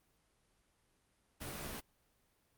pink noise with comb filter, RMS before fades -44 dBFS, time 1.4-1.81 s, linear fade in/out 20 ms, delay 14 ms, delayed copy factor +0.75, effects pink hiss -75 dBFS RMS until 2.57 s + Opus 32 kbps

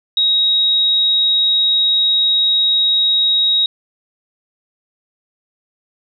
sine tone, 3794 Hz, A#7, 30 cents sharp, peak -11 dBFS, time 0.17-3.66 s, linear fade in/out 2 ms, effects none

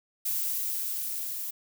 violet noise with level ramp, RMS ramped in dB -29 to -35 dBFS, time 0.25-1.51 s, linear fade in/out 10 ms, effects none

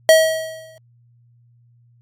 square tone with exponential decay, 640 Hz, D#5, 49 cents sharp, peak -6 dBFS, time 0.09-0.78 s, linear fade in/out 1 ms, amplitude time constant 150 ms, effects added 119 Hz sine -51 dBFS peak until 2.01 s + AAC 48 kbps

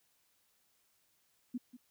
sine tone with echo, 246.9 Hz, B3, in tune, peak -34 dBFS, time 1.54-1.58 s, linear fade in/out 10 ms, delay 190 ms, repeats 1, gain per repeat -14 dB, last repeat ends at 1.77 s, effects white hiss -74 dBFS RMS until 1.9 s

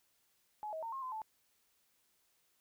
sine tone with pitch steps, 847 / 637 / 912 / 1071 / 1027 / 874 Hz, G#5 / D#5 / A#5 / C6 / C6 / A5, +34 / +41 / -38 / +40 / -33 / -12 cents, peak -39 dBFS, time 0.63-1.218 s, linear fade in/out 0 ms, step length 98 ms, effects white hiss -75 dBFS RMS until 2.6 s

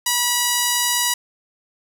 5% pulse tone, 971 Hz, B5, 30 cents flat, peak -5 dBFS, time 0.06-1.14 s, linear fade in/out 5 ms, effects none

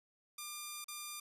5% pulse tone with dropouts, 1197 Hz, D6, 33 cents sharp, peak -31 dBFS, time 0.38-1.2 s, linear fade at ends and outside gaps 5 ms, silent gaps 0.844-0.882 s, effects resampled to 32000 Hz

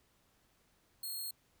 5% pulse tone, 4264 Hz, C8, 32 cents sharp, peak -32 dBFS, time 1.03-1.31 s, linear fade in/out 5 ms, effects pink hiss -72 dBFS RMS until 1.6 s

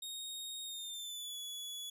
sawtooth tone with pitch glide, 3729 to 3400 Hz, A#7 to G#7, 0 to +40 cents, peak -39 dBFS, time 0.02-1.9 s, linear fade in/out 5 ms, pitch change -160 cents, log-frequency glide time 0.64-1.37 s, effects none

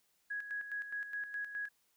sine tone with tremolo, 1664 Hz, G#6, 3 cents sharp, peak -36 dBFS, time 0.3-1.69 s, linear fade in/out 10 ms, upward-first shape square, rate 4.8 Hz, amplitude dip 60%, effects white hiss -75 dBFS RMS until 1.96 s

